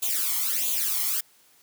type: noise with flanger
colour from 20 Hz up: blue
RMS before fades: -26 dBFS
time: 0.02-1.21 s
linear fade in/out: 10 ms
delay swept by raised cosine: 0.28 to 0.96 ms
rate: 1.5 Hz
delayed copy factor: +0.85
effects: white hiss -59 dBFS RMS until 1.62 s + high-pass 100 Hz 12 dB/octave